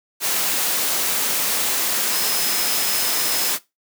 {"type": "tone in noise", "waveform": "sine", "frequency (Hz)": 5130, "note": "E8", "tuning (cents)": -48, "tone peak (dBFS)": -28, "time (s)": [2.1, 3.54], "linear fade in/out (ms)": 50, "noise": "white", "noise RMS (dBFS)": -21, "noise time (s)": [0.2, 3.59], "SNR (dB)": -10, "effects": ["noise-tail reverb RT60 0.2 s tail -18 dB re dry", "high-pass 200 Hz 12 dB/octave"]}